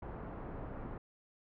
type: low-pass noise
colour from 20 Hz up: pink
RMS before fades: -44 dBFS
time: 0.02-0.98 s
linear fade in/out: 5 ms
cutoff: 1100 Hz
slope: 12 dB/octave
effects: low-pass 2000 Hz 12 dB/octave

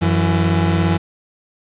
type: tone pair together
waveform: 30% pulse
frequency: 92.2 / 166.58 Hz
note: F#2 / E3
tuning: -6 / +18 cents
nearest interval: minor seventh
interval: 1024 cents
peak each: -14 dBFS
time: 0.01-0.98 s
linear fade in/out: 20 ms
effects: resampled to 8000 Hz + 8-bit

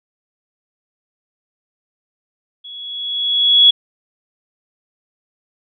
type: tone with level ramp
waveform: sine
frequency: 3362 Hz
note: G#7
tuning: 20 cents sharp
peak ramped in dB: -32 to -4 dBFS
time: 2.64-3.71 s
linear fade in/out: 10 ms
effects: none

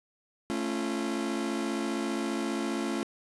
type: chord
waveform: 40% pulse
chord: A augmented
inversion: none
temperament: just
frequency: 220 / 275 / 343.8 Hz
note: A3 / C#4 / E#4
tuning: 0 / -14 / -27 cents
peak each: -33 dBFS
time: 0.5-3.03 s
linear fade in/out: 0 ms
effects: resampled to 24000 Hz + 9-bit

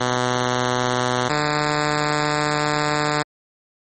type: tone pair in turn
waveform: 5% pulse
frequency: 124.5 / 149.39 Hz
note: B2 / D3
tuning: +14 / +30 cents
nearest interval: minor third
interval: 316 cents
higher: second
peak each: -7 dBFS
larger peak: neither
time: 0-1.29 / 1.29-3.23 s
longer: second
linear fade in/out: 10 ms
effects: low-pass 12000 Hz 12 dB/octave + MP3 32 kbps

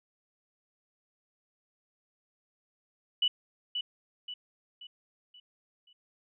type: tone with echo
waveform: sine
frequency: 2960 Hz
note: F#7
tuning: in tune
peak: -23 dBFS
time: 3.22-3.28 s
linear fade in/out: 5 ms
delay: 530 ms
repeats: 5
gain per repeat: -7 dB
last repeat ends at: 5.93 s
effects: none

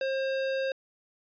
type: tone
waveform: square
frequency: 534 Hz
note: C5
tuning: 35 cents sharp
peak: -28 dBFS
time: 0.01-0.72 s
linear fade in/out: 2 ms
effects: resampled to 11025 Hz

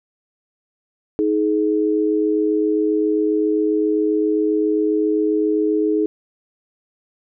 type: tone pair together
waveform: sine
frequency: 315.3 / 422.8 Hz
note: D#4 / G#4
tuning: +23 / +31 cents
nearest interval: perfect fourth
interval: 508 cents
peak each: -18 dBFS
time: 1.19-6.06 s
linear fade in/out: 0 ms
effects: none

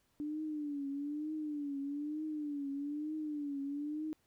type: tone with vibrato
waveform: sine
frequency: 293.7 Hz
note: D4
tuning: in tune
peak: -36 dBFS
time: 0.2-4.13 s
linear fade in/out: 0 ms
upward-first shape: triangle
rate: 1.1 Hz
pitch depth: 110 cents each way
effects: pink hiss -75 dBFS RMS until 4.26 s

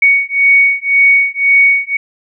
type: beating tone pair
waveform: sine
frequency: 2232 / 2233.9 Hz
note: C#7 / C#7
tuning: +11 / +13 cents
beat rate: 1.9 Hz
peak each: -10 dBFS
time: 0.02-1.97 s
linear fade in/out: 5 ms
effects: none

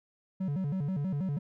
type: tone with vibrato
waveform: triangle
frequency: 164.6 Hz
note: E3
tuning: 2 cents flat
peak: -27 dBFS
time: 0.4-1.39 s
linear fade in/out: 10 ms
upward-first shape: square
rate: 6.2 Hz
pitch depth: 240 cents each way
effects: none

